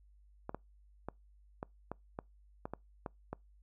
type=clicks; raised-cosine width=1 ms; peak=-25 dBFS; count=10; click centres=0.494 / 0.546 / 1.086 / 1.629 / 1.916 / 2.189 / 2.655 / 2.736 / 3.062 / 3.33 s; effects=noise-tail reverb RT60 0.2 s tail -26 dB re dry + added 50 Hz sine -60 dBFS peak until 3.62 s